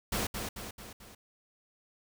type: noise with echo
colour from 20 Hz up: pink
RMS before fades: -32 dBFS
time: 0.12-0.27 s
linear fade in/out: 5 ms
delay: 220 ms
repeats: 4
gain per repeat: -5 dB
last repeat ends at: 1.15 s
effects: none